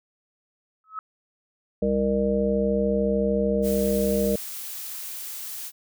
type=tone with exponential growth; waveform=sine; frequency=1287 Hz; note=E6; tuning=42 cents flat; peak=-26 dBFS; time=0.84-0.99 s; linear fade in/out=1 ms; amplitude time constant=32 ms
type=harmonic tone; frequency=66.7 Hz; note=C2; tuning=34 cents sharp; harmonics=1 / 3 / 5 / 7 / 9; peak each=-33 / -24 / -34 / -24 / -27 dBFS; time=1.82-4.36 s; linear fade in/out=5 ms
type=noise; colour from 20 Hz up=blue; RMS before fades=-35 dBFS; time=3.62-5.72 s; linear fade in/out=50 ms
effects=none